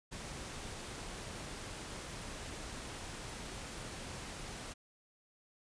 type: noise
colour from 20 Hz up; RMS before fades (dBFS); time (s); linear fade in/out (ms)
pink; -45; 0.11-4.74; 20
effects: resampled to 22050 Hz